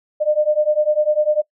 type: beating tone pair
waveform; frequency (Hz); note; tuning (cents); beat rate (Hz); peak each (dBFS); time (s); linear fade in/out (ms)
sine; 600 / 610; D5 / D#5; +37 / -34; 10; -17; 0.2-1.42; 20
effects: noise-tail reverb RT60 0.1 s tail -21 dB re dry